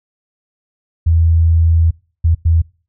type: tone bursts at uneven times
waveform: sine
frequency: 82.41 Hz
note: E2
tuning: in tune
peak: -8 dBFS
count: 3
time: 1.06-1.91 / 2.24-2.35 / 2.45-2.62 s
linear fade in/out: 10 ms
effects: noise-tail reverb RT60 0.4 s tail -25 dB re dry